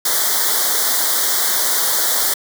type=band-stop noise; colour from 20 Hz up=white; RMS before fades=-17 dBFS; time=0.05-2.34 s; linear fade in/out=5 ms; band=2100 to 3200 Hz; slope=96 dB/octave; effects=high-pass 400 Hz 12 dB/octave